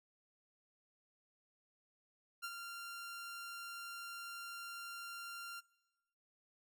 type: tone with ADSR envelope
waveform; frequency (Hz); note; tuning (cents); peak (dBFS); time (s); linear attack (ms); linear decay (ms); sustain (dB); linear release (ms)
sawtooth; 1386; F6; -14; -36; 2.42-5.61; 25; 49; -6; 22
effects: noise-tail reverb RT60 1.0 s tail -21 dB re dry